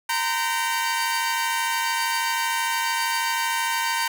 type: tone cluster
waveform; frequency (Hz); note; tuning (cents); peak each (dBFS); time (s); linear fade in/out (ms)
sawtooth; 925 / 1018 / 1542 / 2309; A#5 / C6 / G6 / D7; -14 / -48 / -29 / -30; -21 / -27 / -25 / -28; 0.09-4.08; 5
effects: none